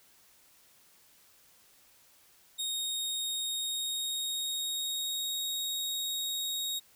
sawtooth tone with pitch glide, 3728 to 3763 Hz, A#7 to A#7, -1 to +16 cents, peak -29 dBFS, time 2.58-6.8 s, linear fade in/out 20 ms, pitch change +17 cents, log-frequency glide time 3.5-5.4 s, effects white hiss -62 dBFS RMS until 6.95 s

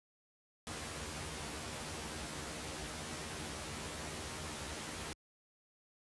pink noise with comb filter, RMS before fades -43 dBFS, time 0.67-5.13 s, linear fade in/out 0 ms, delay 13 ms, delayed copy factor +0.95, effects high-pass 60 Hz 12 dB/octave + resampled to 24000 Hz

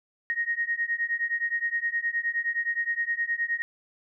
sine beating tone pair, 1864.7 / 1874.3 Hz, A#6 / A#6, 0 / +9 cents, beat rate 9.6 Hz, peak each -29 / -28 dBFS, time 0.3-3.62 s, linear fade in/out 0 ms, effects none

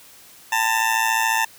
20% pulse tone with amplitude modulation, 893 Hz, A5, 25 cents sharp, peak -10 dBFS, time 0.52-1.45 s, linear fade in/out 5 ms, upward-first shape sine, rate 114 Hz, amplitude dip 70%, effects white hiss -47 dBFS RMS until 1.58 s

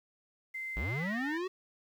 sine tone with pitch glide, 2076 to 1817.7 Hz, C7 to A#6, -14 to -44 cents, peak -36 dBFS, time 0.54-1.38 s, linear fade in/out 10 ms, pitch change -230 cents, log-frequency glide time 0.97-1.18 s
square linear sweep, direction up, 45.91 to 383.2 Hz, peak -34 dBFS, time 0.76-1.48 s, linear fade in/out 10 ms
effects low-pass 4000 Hz 12 dB/octave + 10-bit

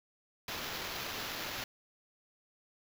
white noise with sample-and-hold, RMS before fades -40 dBFS, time 0.48-1.64 s, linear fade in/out 2 ms, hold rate 8820 Hz, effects none

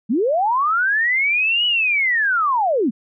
sine linear two-way sweep, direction up then down, 191 to 2960 to 191 Hz, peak -15 dBFS, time 0.09-2.91 s, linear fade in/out 20 ms, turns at 1.66 s, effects none

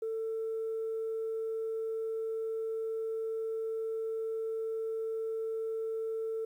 sine tone, 446.3 Hz, A4, 25 cents sharp, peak -31 dBFS, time 0.02-6.45 s, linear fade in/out 5 ms, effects tanh soft clip ceiling -29 dBFS + 11-bit

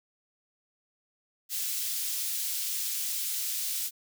white high-pass noise, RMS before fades -32 dBFS, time 1.49-3.91 s, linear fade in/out 50 ms, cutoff 3500 Hz, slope 12 dB/octave, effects none

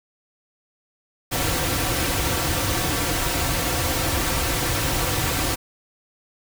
pink noise with comb filter, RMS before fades -23 dBFS, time 1.31-5.56 s, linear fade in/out 20 ms, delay 4.8 ms, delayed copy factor -0.6, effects none

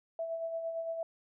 sine tone with tremolo, 659.3 Hz, E5, in tune, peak -32 dBFS, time 0.19-1.03 s, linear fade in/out 2 ms, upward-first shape sine, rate 8.8 Hz, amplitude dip 45%, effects none

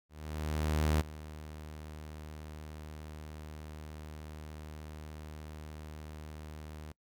sawtooth tone with ADSR envelope, 76.7 Hz, D#2, 24 cents flat, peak -22 dBFS, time 0.09-6.92 s, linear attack 910 ms, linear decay 21 ms, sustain -18 dB, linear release 5 ms, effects noise-tail reverb RT60 0.1 s tail -25 dB re dry

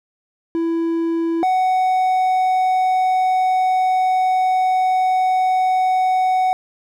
triangle tone pair in turn, 331.8 / 744.9 Hz, E4 / F#5, +11 / +11 cents, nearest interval octave + major second, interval 1400 cents, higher second, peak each -15 / -12 dBFS, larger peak second, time 0.55-1.43 / 1.43-6.53 s, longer second, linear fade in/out 0 ms, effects none

